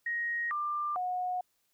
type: tone with pitch steps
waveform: sine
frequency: 1879 / 1190 / 728 Hz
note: A#6 / D6 / F#5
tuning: +13 / +22 / -28 cents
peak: -30 dBFS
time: 0.06-1.41 s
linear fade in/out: 5 ms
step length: 450 ms
effects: white hiss -75 dBFS RMS until 1.73 s